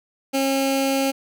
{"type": "tone with notch filter", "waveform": "15% pulse", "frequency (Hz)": 270.9, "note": "C#4", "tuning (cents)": -40, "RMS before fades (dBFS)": -21, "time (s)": [0.33, 1.12], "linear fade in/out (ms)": 20, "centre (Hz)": 1100, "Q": 1.6, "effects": []}